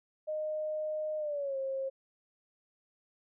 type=tone with pitch glide; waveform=sine; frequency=616 to 536.3 Hz; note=D#5 to C5; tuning=-17 to +43 cents; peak=-32 dBFS; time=0.27-1.9 s; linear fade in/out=20 ms; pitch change=-240 cents; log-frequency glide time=1.18-1.57 s; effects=none